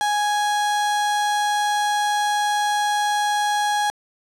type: tone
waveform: 35% pulse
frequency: 830.6 Hz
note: G#5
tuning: in tune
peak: -17 dBFS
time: 0.01-3.9 s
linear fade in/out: 0 ms
effects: low-pass 10000 Hz 12 dB/octave